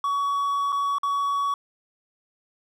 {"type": "tone with dropouts", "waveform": "triangle", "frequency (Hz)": 1127, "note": "C#6", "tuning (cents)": 28, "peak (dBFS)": -20, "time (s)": [0.04, 1.54], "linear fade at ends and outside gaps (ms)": 2, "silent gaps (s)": [[0.722, 0.726], [0.984, 1.032]], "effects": []}